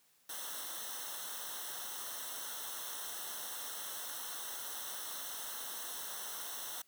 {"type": "noise with comb filter", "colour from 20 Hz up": "white", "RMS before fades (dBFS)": -43, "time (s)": [0.29, 6.82], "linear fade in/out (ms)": 5, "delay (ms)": 0.42, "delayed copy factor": -0.95, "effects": ["white hiss -70 dBFS RMS until 6.87 s", "high-pass 80 Hz 12 dB/octave"]}